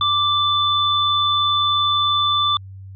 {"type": "tone pair together", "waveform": "sine", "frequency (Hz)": [1174.7, 3517], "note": ["D6", "A7"], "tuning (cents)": [0, -1], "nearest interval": "octave + perfect fifth", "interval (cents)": 1899, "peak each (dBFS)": -18, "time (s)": [0.01, 2.57], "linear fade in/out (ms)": 2, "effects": ["added 96 Hz sine -34 dBFS peak until 2.95 s"]}